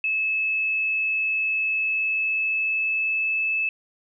sine tone with pitch glide, 2600 to 2615 Hz, E7 to E7, -24 to -15 cents, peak -21 dBFS, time 0.04-3.69 s, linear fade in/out 2 ms, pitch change +9 cents, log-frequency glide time 1.72-3.48 s, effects none

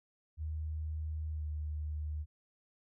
sine tone with pitch glide, 77.78 to 75.92 Hz, D#2 to D#2, 0 to -42 cents, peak -35 dBFS, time 0.37-2.26 s, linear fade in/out 50 ms, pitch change -42 cents, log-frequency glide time 1.32-1.44 s, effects none

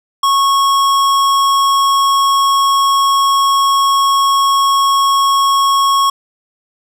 sine tone with hard clipping, 1100 Hz, C#6, 14 cents flat, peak -11 dBFS, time 0.23-6.1 s, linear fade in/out 5 ms, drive 16 dB, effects none

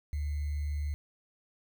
sine tone with sample-and-hold, 73.42 Hz, D2, in tune, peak -30 dBFS, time 0.13-0.94 s, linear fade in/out 0 ms, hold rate 2100 Hz, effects none

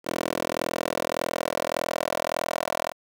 10% pulse tone with high-pass filter sweep, 41.72 Hz, E1, 22 cents sharp, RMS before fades -28 dBFS, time 0.04-2.93 s, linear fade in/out 50 ms, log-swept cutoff 400 to 670 Hz, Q 2.4, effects 8-bit

